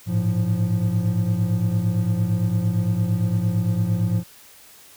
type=tone cluster; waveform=triangle; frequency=103.8 / 112.6 / 174.5 Hz; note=G#2 / A2 / F3; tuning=0 / +40 / -1 cents; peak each=-21 dBFS; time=0.06-4.24 s; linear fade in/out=50 ms; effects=white hiss -48 dBFS RMS until 4.96 s